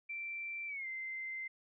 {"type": "tone with pitch glide", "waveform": "sine", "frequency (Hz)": [2346, 2078], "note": ["D7", "C7"], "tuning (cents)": [-2, -12], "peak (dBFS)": -39, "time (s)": [0.09, 1.48], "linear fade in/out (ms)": 10, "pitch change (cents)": -210, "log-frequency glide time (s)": [0.67, 0.87], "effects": []}